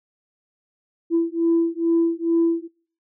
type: beating tone pair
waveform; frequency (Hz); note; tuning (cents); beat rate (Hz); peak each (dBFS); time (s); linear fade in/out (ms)
sine; 332.7 / 335; E4 / E4; +16 / +28; 2.3; -19; 1.1-2.68; 50
effects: noise-tail reverb RT60 0.5 s tail -24 dB re dry + tanh soft clip ceiling -11 dBFS